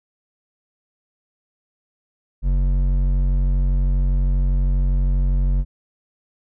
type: tone with hard clipping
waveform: triangle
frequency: 46.25 Hz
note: F#1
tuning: in tune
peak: -17 dBFS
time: 2.42-5.65 s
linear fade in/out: 50 ms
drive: 12 dB
effects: none